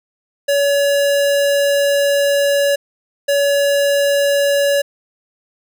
square tone bursts at uneven times, 566 Hz, C#5, 36 cents sharp, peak -13 dBFS, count 2, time 0.48-2.76 / 3.28-4.82 s, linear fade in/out 10 ms, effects none

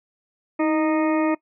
harmonic tone with a mistuned harmonic, 309.4 Hz, D#4, 10 cents flat, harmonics 1 / 2 / 3 / 4 / 6 / 7 / 8, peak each -19 / -25 / -29 / -31 / -35 / -36 / -37 dBFS, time 0.59-1.35 s, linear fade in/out 10 ms, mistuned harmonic 1, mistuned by +38 cents, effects noise-tail reverb RT60 0.1 s tail -20 dB re dry

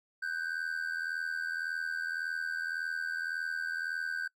triangle ring-modulated tone, 1542 Hz, G6, 29 cents flat, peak -28 dBFS, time 0.22-4.28 s, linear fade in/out 10 ms, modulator 40.9 Hz, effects noise-tail reverb RT60 0.1 s tail -23 dB re dry

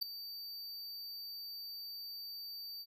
square tone with ADSR envelope, 4619 Hz, D8, 30 cents flat, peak -30 dBFS, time 0.01-2.86 s, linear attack 15 ms, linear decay 4 ms, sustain -14 dB, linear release 50 ms, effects none

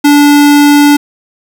square tone, 290.2 Hz, D4, 21 cents flat, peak -3 dBFS, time 0.04-0.97 s, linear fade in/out 10 ms, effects 7-bit

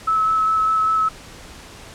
sine tone with vibrato, 1298 Hz, E6, 27 cents flat, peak -15 dBFS, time 0.07-1.09 s, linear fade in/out 10 ms, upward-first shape square, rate 5 Hz, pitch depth 9 cents each way, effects pink hiss -40 dBFS RMS until 1.94 s + low-pass 9000 Hz 12 dB/octave

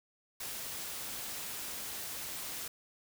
white noise, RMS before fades -41 dBFS, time 0.4-2.68 s, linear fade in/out 5 ms, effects none

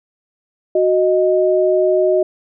sine tone pair together, 370 / 622.3 Hz, F#4 / D#5, 0 / 0 cents, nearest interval major sixth, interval 900 cents, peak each -14 dBFS, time 0.75-2.23 s, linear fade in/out 5 ms, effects none

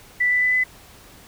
sine tone with pitch steps, 1975.5 / 1986.9 / 1998.5 / 2010 Hz, B6 / B6 / B6 / B6, 0 / +10 / +20 / +30 cents, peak -16 dBFS, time 0.2-0.64 s, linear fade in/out 10 ms, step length 110 ms, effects pink hiss -47 dBFS RMS until 1.27 s

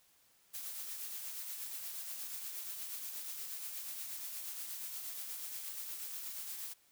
blue noise with tremolo, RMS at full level -42 dBFS, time 0.53-6.74 s, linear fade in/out 20 ms, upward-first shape triangle, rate 8.4 Hz, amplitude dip 40%, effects white hiss -69 dBFS RMS until 6.91 s

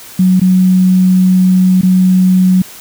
sine tone with dropouts, 185 Hz, F#3, in tune, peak -5 dBFS, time 0.19-2.62 s, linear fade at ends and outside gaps 5 ms, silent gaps 0.398-0.415 / 1.813-1.831 s, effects white hiss -33 dBFS RMS until 2.8 s

